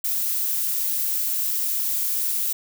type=noise; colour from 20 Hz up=violet; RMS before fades=-24 dBFS; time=0.04-2.53 s; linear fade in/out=5 ms; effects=none